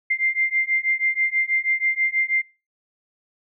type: beating tone pair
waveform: sine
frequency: 2093 / 2099.2 Hz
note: C7 / C7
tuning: 0 / +5 cents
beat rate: 6.2 Hz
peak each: -22 dBFS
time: 0.1-2.42 s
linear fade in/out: 10 ms
effects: noise-tail reverb RT60 0.3 s tail -22 dB re dry